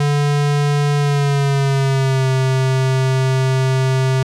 square tone with pitch glide, 145 to 131.44 Hz, D3 to C3, -22 to +8 cents, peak -14 dBFS, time 0-4.23 s, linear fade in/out 5 ms, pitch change -170 cents, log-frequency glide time 0.97-2.28 s, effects low-pass 8000 Hz 12 dB/octave

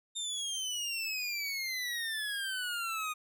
25% pulse exponential sweep, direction down, 3657 to 1229 Hz, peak -30 dBFS, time 0.15-3.14 s, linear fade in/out 20 ms, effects none

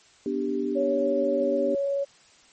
sine chord, G major, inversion first, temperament equal, 246.9 / 293.7 / 392 Hz, B3 / D4 / G4, 0 / 0 / 0 cents, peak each -30 / -29 / -28 dBFS, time 0.26-1.75 s, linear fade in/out 2 ms
sine tone with vibrato, 558 Hz, C#5, 11 cents sharp, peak -23 dBFS, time 0.75-2.05 s, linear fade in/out 20 ms, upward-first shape triangle, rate 19 Hz, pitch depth 10 cents each way
effects white hiss -56 dBFS RMS until 2.52 s + MP3 32 kbps

